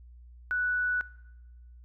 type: tone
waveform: sine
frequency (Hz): 1480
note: F#6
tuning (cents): 0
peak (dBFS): -26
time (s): 0.51-1.01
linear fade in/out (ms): 0
effects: noise-tail reverb RT60 1.0 s tail -20 dB re dry + added 60 Hz sine -48 dBFS peak until 1.84 s